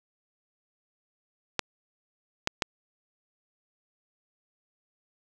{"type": "clicks", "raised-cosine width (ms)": 0.2, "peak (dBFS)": -7, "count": 3, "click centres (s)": [1.593, 2.474, 2.622], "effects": []}